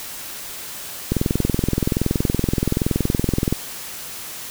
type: click train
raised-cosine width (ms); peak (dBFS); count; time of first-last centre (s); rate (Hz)
3; -5; 52; 1.12-3.526; 21.2
effects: white hiss -33 dBFS RMS until 4.5 s